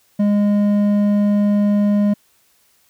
sine tone with hard clipping, 205.3 Hz, G#3, 20 cents flat, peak -14 dBFS, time 0.19-2.14 s, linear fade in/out 10 ms, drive 6 dB, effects white hiss -58 dBFS RMS until 2.89 s

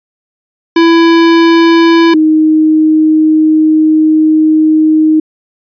square / sine tone pair in turn, 332.8 / 312.1 Hz, E4 / D#4, +17 / +5 cents, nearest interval minor second, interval 112 cents, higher first, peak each -4 dBFS, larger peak neither, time 0.76-2.14 / 2.14-5.2 s, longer second, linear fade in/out 5 ms, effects resampled to 11025 Hz

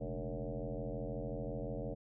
sine tone with frequency modulation, 207.7 Hz, G#3, in tune, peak -37 dBFS, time 0-1.95 s, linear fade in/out 20 ms, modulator 85.7 Hz, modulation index 4.8, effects none

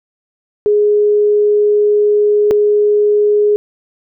sine tone pair in turn, 416.6 / 416.6 Hz, G#4 / G#4, +5 / +5 cents, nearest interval unison, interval 0 cents, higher neither, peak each -8 dBFS, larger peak neither, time 0.66-2.51 / 2.51-3.56 s, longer first, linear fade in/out 0 ms, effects none

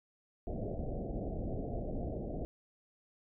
pink low-pass noise, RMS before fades -38 dBFS, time 0.47-2.45 s, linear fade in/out 0 ms, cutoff 730 Hz, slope 96 dB/octave, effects none

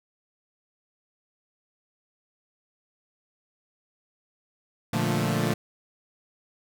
sawtooth chord, Bb major seventh, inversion none, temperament equal with one note detuned, 117.28 / 146.83 / 174.61 / 220 Hz, Bb2 / D3 / F3 / A3, +11 / 0 / 0 / 0 cents, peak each -25 dBFS, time 4.93-5.54 s, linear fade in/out 5 ms, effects none

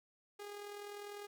sawtooth tone with amplitude modulation, 409.9 Hz, G#4, 23 cents flat, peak -40 dBFS, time 0.39-1.27 s, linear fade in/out 10 ms, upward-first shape sine, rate 40 Hz, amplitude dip 45%, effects none

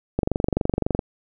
click train, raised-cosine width 2 ms, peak -7 dBFS, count 20, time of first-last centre 0.19-0.992 s, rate 23.7 Hz, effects none

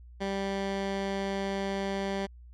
15% pulse tone with low-pass filter, 196 Hz, G3, in tune, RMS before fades -32 dBFS, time 0.2-2.27 s, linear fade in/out 20 ms, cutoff 4800 Hz, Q 0.75, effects added 60 Hz sine -47 dBFS peak until 2.53 s

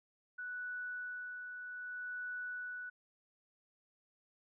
sine tone with tremolo, 1480 Hz, F#6, in tune, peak -39 dBFS, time 0.38-2.9 s, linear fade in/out 10 ms, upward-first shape sine, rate 0.64 Hz, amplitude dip 40%, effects none

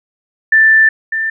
sine tone pair in turn, 1769 / 1782.3 Hz, A6 / A6, +9 / +22 cents, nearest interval unison, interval 13 cents, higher second, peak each -5 / -14 dBFS, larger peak first, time 0.52-0.89 / 1.12-1.3 s, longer first, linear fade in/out 5 ms, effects none

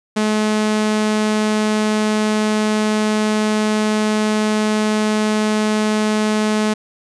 sawtooth tone, 214 Hz, A3, 48 cents flat, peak -11 dBFS, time 0.16-6.74 s, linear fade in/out 10 ms, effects resampled to 22050 Hz

